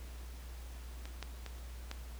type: clicks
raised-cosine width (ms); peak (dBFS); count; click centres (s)
0.2; -29 / -23 / -27 / -23; 4; 1.055 / 1.227 / 1.463 / 1.914
effects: added 60 Hz sine -44 dBFS peak until 2.19 s + pink hiss -56 dBFS RMS until 2.19 s